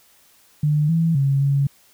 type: tone with pitch steps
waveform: sine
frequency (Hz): 149.8 / 164.8 / 137.9 / 139.7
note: D3 / E3 / C#3 / C#3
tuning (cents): +35 / 0 / -9 / +14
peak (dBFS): -15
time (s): 0.63-1.67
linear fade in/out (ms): 5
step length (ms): 260
effects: white hiss -55 dBFS RMS until 1.93 s